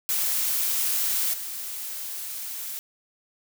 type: noise with level steps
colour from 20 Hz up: blue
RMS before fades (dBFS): -25 / -34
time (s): 0.09-2.79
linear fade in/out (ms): 0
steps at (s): 1.33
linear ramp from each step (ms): 10
effects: none